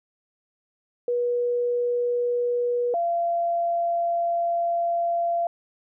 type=tone pair in turn; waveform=sine; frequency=484.4 / 685.1 Hz; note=B4 / F5; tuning=-34 / -33 cents; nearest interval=tritone; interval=601 cents; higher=second; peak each=-21 dBFS; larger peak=neither; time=1.08-2.94 / 2.94-5.47 s; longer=second; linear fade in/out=2 ms; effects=none